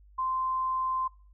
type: tone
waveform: sine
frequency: 1040 Hz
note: C6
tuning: 11 cents flat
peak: -27 dBFS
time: 0.18-1.08 s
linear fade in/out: 10 ms
effects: noise-tail reverb RT60 0.4 s tail -22 dB re dry + added 50 Hz sine -53 dBFS peak until 1.33 s